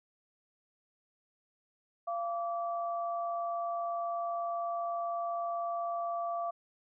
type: tone pair together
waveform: sine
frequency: 687 / 1159.1 Hz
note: F5 / D6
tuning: -29 / -23 cents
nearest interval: major sixth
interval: 906 cents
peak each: -33 / -38 dBFS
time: 2.07-6.51 s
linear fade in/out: 10 ms
effects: none